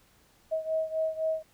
sine beating tone pair, 636 / 639.9 Hz, D#5 / D#5, +38 / +48 cents, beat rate 3.9 Hz, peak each -29 / -32 dBFS, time 0.51-1.43 s, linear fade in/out 20 ms, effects pink hiss -63 dBFS RMS until 1.53 s

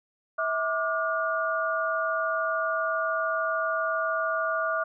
sine tone cluster, 647 / 1181 / 1434 Hz, E5 / D6 / F6, -32 / +9 / +45 cents, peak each -29 dBFS, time 0.38-4.84 s, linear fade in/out 10 ms, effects none

